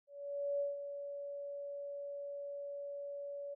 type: tone with ADSR envelope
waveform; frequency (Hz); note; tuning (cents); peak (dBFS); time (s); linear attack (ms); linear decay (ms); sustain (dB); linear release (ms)
sine; 568; C#5; +42; -32; 0.07-3.55; 530; 160; -9; 17
effects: none